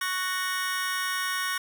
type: chord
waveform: sawtooth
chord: F# major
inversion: second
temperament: just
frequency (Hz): 1110 / 1480 / 1850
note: C#6 / F#6 / A#6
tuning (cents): +2 / 0 / -14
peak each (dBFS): -28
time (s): 0.01-1.58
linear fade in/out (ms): 5
effects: none